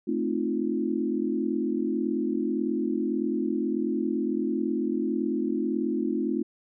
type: chord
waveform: sine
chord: F dominant seventh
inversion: first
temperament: equal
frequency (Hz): 220 / 261.6 / 311.1 / 349.2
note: A3 / C4 / Eb4 / F4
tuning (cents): 0 / 0 / 0 / 0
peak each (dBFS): -30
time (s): 0.07-6.43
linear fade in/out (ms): 10
effects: none